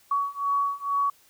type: beating tone pair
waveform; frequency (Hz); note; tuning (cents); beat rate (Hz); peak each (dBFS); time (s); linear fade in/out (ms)
sine; 1125 / 1127.2; C#6 / C#6; +25 / +29; 2.2; -27 / -26; 0.11-1.1; 5
effects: white hiss -59 dBFS RMS until 1.29 s